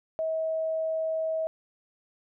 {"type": "tone", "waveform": "sine", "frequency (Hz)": 641, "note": "E5", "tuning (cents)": -49, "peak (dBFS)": -26, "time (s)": [0.19, 1.47], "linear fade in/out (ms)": 0, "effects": []}